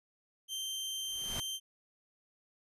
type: tone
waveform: sawtooth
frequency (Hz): 3136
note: G7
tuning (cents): 0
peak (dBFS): -33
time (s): 0.48-1.6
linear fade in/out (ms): 50
type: noise with exponential growth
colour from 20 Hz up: pink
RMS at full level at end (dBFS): -38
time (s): 0.95-1.4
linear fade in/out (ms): 2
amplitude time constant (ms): 96
effects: resampled to 32000 Hz